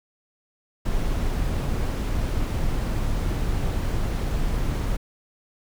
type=noise; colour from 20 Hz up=brown; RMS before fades=-24 dBFS; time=0.85-4.97 s; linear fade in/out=10 ms; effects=none